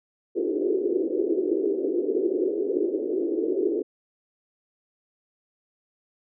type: band-pass noise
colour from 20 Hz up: pink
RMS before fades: -25 dBFS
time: 0.35-3.83 s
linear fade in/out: 20 ms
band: 330 to 430 Hz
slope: 48 dB/octave
effects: none